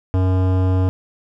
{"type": "tone with hard clipping", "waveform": "sine", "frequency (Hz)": 93, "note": "F#2", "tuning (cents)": 9, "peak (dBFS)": -16, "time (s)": [0.14, 0.89], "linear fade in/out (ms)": 0, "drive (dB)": 17, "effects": []}